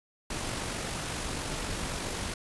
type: noise with amplitude modulation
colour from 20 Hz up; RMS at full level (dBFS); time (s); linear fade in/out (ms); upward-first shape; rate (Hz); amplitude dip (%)
pink; -33; 0.3-2.34; 5; sine; 47.7; 30
effects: resampled to 24000 Hz